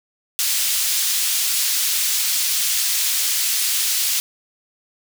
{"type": "high-pass noise", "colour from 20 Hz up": "pink", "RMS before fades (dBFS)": -20, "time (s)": [0.39, 4.2], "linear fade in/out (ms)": 0, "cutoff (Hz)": 3900, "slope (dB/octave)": 12, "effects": []}